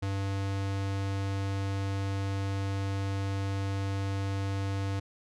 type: tone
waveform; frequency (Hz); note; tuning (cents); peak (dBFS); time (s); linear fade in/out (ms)
square; 98; G2; 0; -30; 0.02-5; 10
effects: low-pass 7000 Hz 12 dB/octave